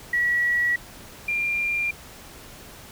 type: tone pair in turn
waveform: sine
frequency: 1930 / 2391 Hz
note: B6 / D7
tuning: -40 / +30 cents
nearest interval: major third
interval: 370 cents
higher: second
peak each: -19 / -22 dBFS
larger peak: first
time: 0.13-0.76 / 1.28-1.91 s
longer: neither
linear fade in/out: 5 ms
effects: pink hiss -44 dBFS RMS until 2.91 s